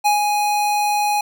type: tone with ADSR envelope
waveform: square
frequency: 830.6 Hz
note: G#5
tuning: in tune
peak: -13 dBFS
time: 0.04-1.21 s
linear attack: 22 ms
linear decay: 130 ms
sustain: -4 dB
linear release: 4 ms
effects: none